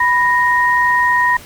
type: tone pair together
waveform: sine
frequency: 987.8 / 1864.7 Hz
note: B5 / A#6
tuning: 0 / 0 cents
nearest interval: major seventh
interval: 1100 cents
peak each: -13 dBFS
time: 0-1.37 s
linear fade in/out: 5 ms
effects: pink hiss -37 dBFS RMS until 1.45 s + MP3 96 kbps